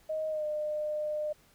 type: tone with pitch glide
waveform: sine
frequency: 626 to 604.7 Hz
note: D#5 to D#5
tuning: +10 to -50 cents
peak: -30 dBFS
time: 0.09-1.33 s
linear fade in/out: 10 ms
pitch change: -60 cents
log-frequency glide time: 0.29-0.45 s
effects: pink hiss -63 dBFS RMS until 1.54 s